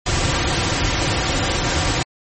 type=noise with comb filter; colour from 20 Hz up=pink; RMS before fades=-19 dBFS; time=0.06-2.03 s; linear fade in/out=5 ms; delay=4.7 ms; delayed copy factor=-0.55; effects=MP3 32 kbps